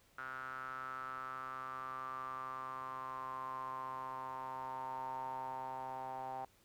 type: tone with band-pass filter sweep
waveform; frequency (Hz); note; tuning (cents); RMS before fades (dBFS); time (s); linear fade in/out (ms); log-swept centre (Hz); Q
sawtooth; 130.81; C3; 0; -44; 0.18-6.45; 5; 1400 to 820; 10
effects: pink hiss -69 dBFS RMS until 6.64 s